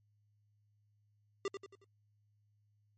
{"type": "tone with echo", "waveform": "square", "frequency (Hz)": 395.1, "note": "G4", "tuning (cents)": 14, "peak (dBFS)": -34, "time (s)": [1.45, 1.48], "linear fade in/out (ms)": 2, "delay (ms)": 91, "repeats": 4, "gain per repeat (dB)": -7, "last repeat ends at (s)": 1.844, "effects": ["added 104 Hz sine -70 dBFS peak until 2.97 s", "MP3 32 kbps"]}